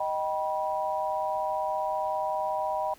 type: chord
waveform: sine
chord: Eb augmented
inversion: none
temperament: just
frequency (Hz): 622.3 / 777.8 / 972.3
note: Eb5 / G5 / B5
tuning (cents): 0 / -14 / -27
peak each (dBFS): -31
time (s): 0-2.94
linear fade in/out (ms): 5
effects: pink hiss -56 dBFS RMS until 2.98 s